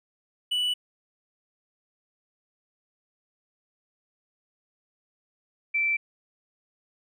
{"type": "tone pair in turn", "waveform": ["triangle", "sine"], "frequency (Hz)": [2960, 2334], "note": ["F#7", "D7"], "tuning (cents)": [0, -11], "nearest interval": "major third", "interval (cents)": 411, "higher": "first", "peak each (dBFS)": [-22, -22], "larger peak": "neither", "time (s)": [[0.51, 0.74], [5.74, 5.97]], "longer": "neither", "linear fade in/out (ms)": 10, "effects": []}